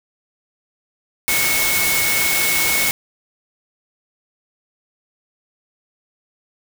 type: tone in noise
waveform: sine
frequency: 2200 Hz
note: C#7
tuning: 14 cents flat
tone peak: -20 dBFS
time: 1.28-2.91 s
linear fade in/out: 0 ms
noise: white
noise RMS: -19 dBFS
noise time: 1.28-2.91 s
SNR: -4 dB
effects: none